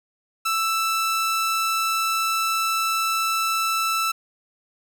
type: tone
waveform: sawtooth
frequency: 1323 Hz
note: E6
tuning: 6 cents sharp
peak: -17 dBFS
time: 0.45-4.12 s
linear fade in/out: 10 ms
effects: none